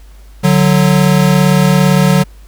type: tone pair together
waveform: square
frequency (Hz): 147.2 / 184.82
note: D3 / F#3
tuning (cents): +4 / -2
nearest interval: major third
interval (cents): 394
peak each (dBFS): -11 / -10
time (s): 0.43-2.24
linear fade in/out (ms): 20
effects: added 50 Hz sine -34 dBFS peak until 2.47 s + pink hiss -48 dBFS RMS until 2.47 s